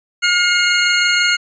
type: tone pair together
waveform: 25% pulse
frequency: 1424 / 2149 Hz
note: F6 / C7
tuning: +33 / +46 cents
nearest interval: perfect fifth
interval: 713 cents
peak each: -11 / -12 dBFS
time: 0.22-1.37 s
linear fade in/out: 20 ms
effects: resampled to 16000 Hz